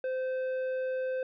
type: tone with tanh clipping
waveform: sine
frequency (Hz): 517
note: C5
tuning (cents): -21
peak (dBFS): -31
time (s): 0.04-1.23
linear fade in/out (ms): 2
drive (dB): 8
effects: none